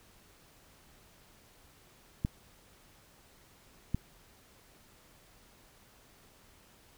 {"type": "clicks", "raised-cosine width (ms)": 5, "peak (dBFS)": -17, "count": 2, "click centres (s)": [2.249, 3.946], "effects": ["pink hiss -61 dBFS RMS until 6.97 s"]}